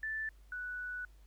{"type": "tone pair in turn", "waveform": "sine", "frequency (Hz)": [1760, 1480], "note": ["A6", "F#6"], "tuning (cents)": [0, 0], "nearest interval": "minor third", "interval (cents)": 300, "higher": "first", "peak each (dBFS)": [-35, -38], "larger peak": "first", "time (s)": [[0.03, 0.29], [0.52, 1.05]], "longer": "second", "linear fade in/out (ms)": 2, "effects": ["added 50 Hz sine -56 dBFS peak until 1.26 s", "pink hiss -71 dBFS RMS until 1.26 s"]}